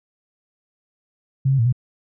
sine tone with pitch steps, 134.3 / 135.5 / 114.6 / 124.9 Hz, C3 / C#3 / A#2 / B2, +46 / -39 / -29 / +20 cents, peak -14 dBFS, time 1.45-1.726 s, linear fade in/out 10 ms, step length 69 ms, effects none

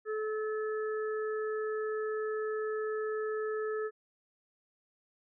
harmonic tone, 432.1 Hz, A4, 31 cents flat, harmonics 1 / 3 / 4, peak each -32 / -42 / -44 dBFS, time 0.05-3.91 s, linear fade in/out 50 ms, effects none

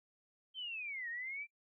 sine linear two-way sweep, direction down then up, 3153 to 1830 to 2368 Hz, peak -40 dBFS, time 0.54-1.47 s, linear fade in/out 50 ms, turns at 1.09 s, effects noise-tail reverb RT60 0.1 s tail -23 dB re dry

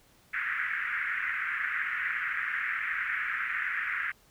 white band-pass noise, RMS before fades -32 dBFS, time 0.33-4.12 s, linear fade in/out 10 ms, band 1400 to 2100 Hz, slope 48 dB/octave, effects pink hiss -62 dBFS RMS until 4.3 s

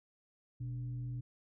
sine tone with frequency modulation, 123.47 Hz, B2, in tune, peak -37 dBFS, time 0.6-1.21 s, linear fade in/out 10 ms, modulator 166 Hz, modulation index 0.32, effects none

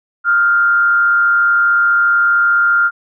sine tone with frequency modulation, 1396.9 Hz, F6, in tune, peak -9 dBFS, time 0.24-2.91 s, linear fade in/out 50 ms, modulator 129 Hz, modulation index 0.4, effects none

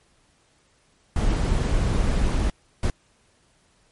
brown noise bursts at uneven times, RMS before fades -21 dBFS, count 2, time 1.16-2.5 / 2.83-2.9 s, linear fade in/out 2 ms, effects pink hiss -62 dBFS RMS until 3.91 s + MP3 48 kbps

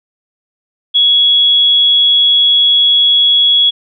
sine tone, 3350 Hz, G#7, 14 cents sharp, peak -6 dBFS, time 0.94-3.71 s, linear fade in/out 20 ms, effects none

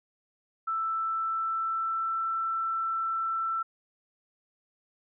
sine tone with pitch glide, 1324 to 1334.8 Hz, E6 to E6, +7 to +21 cents, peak -27 dBFS, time 0.67-3.63 s, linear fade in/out 10 ms, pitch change +14 cents, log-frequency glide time 0.94-2.26 s, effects none

